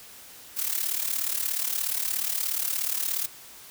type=noise with amplitude modulation; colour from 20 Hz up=blue; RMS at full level=-25 dBFS; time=0.56-3.27 s; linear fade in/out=20 ms; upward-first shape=sine; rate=36.9 Hz; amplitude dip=75%; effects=white hiss -47 dBFS RMS until 3.7 s